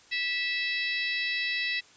harmonic tone, 655 Hz, E5, 11 cents flat, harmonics 3 / 4 / 5 / 6 / 7 / 8, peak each -31 / -32 / -41 / -34 / -41 / -41 dBFS, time 0.11-1.81 s, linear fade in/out 20 ms, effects white hiss -56 dBFS RMS until 1.96 s + resampled to 16000 Hz

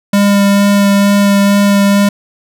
square tone with vibrato, 200.9 Hz, G3, 43 cents sharp, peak -7 dBFS, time 0.13-2.09 s, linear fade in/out 5 ms, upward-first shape sine, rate 2.2 Hz, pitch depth 10 cents each way, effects none

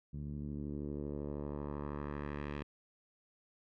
10% pulse tone with low-pass filter sweep, 72.7 Hz, D2, 17 cents flat, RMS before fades -41 dBFS, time 0.13-2.63 s, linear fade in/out 10 ms, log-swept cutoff 160 to 2700 Hz, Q 1.4, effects none

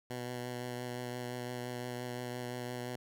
10% pulse tone with vibrato, 123.4 Hz, B2, 1 cent flat, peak -30 dBFS, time 0.1-2.96 s, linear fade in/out 5 ms, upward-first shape triangle, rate 5.8 Hz, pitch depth 19 cents each way, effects none

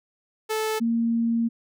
sawtooth / sine tone pair in turn, 436.3 / 231.1 Hz, A4 / A#3, -15 / -15 cents, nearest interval major seventh, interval 1100 cents, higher first, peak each -20 dBFS, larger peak neither, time 0.49-0.8 / 0.8-1.49 s, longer second, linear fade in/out 20 ms, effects none

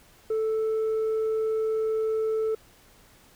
sine tone with tanh clipping, 439.7 Hz, A4, 1 cent flat, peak -24 dBFS, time 0.3-2.55 s, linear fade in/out 5 ms, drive 2 dB, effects pink hiss -56 dBFS RMS until 3.35 s

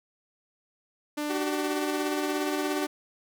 sawtooth tone, 296.9 Hz, D4, 19 cents sharp, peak -25 dBFS, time 1.17-2.87 s, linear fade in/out 10 ms
sawtooth tone with tremolo, 380 Hz, F#4, 46 cents sharp, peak -24 dBFS, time 1.29-2.87 s, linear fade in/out 20 ms, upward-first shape sine, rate 17 Hz, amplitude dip 55%
effects none

